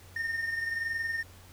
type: tone pair together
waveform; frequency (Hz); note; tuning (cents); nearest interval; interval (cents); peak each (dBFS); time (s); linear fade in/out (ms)
triangle; 1823.8 / 1845; A#6 / A#6; -38 / -18; unison; 20; -29 / -37; 0.16-1.23; 5
effects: added 90 Hz sine -52 dBFS peak until 1.52 s + pink hiss -55 dBFS RMS until 1.52 s